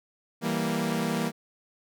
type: chord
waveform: sawtooth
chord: E diminished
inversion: none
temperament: equal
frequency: 164.81 / 196 / 233.1 Hz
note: E3 / G3 / Bb3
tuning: 0 / 0 / 0 cents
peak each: -27 / -28 / -25 dBFS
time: 0.41-1.32 s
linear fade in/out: 50 ms
effects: none